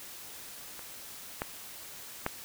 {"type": "clicks", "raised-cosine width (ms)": 0.5, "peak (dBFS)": [-30, -16, -14], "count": 3, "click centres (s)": [0.793, 1.419, 2.264], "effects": ["white hiss -46 dBFS RMS until 2.44 s"]}